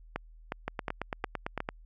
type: two click trains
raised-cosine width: 0.5 ms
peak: -17 / -17 dBFS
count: 10 / 5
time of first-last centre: 0.68-1.689 / 0.16-1.604 s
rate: 8.92 / 2.77 Hz
effects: added 40 Hz sine -50 dBFS peak until 1.85 s